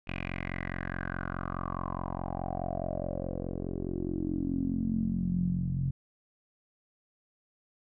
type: tone with low-pass filter sweep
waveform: 10% pulse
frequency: 44.77 Hz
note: F1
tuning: 44 cents sharp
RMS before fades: -33 dBFS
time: 0.07-5.91 s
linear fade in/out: 10 ms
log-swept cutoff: 2600 to 140 Hz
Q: 6.6
effects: none